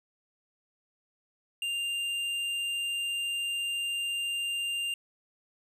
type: tone with hard clipping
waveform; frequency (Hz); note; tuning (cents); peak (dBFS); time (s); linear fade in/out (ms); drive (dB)
triangle; 2794; F7; 0; -31; 1.62-4.94; 2; 11
effects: none